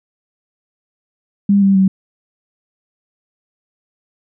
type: tone with pitch steps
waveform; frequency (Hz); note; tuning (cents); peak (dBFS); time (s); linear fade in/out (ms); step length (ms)
sine; 200.5 / 195.69 / 191; G3 / G3 / G3; +39 / -3 / -45; -8; 1.49-1.88; 5; 130
effects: none